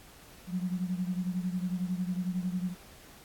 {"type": "beating tone pair", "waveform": "sine", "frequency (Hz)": [179.2, 190.2], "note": ["F3", "F#3"], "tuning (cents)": [45, 48], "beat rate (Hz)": 11, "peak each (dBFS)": [-31, -35], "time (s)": [0.47, 2.75], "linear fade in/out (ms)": 50, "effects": ["pink hiss -54 dBFS RMS until 3.24 s", "AAC 64 kbps"]}